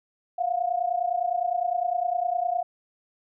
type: tone pair together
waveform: sine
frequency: 693.2 / 723 Hz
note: F5 / F#5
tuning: -13 / -40 cents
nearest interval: minor second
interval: 73 cents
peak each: -26 / -26 dBFS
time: 0.38-2.63 s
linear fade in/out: 10 ms
effects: none